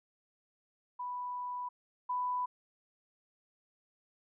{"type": "tone pair in turn", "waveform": "sine", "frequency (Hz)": [987.8, 993.4], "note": ["B5", "B5"], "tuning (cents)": [0, 10], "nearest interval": "unison", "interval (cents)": 10, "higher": "second", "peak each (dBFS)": [-36, -31], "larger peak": "second", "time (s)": [[0.99, 1.69], [2.09, 2.46]], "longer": "first", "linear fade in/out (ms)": 10, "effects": []}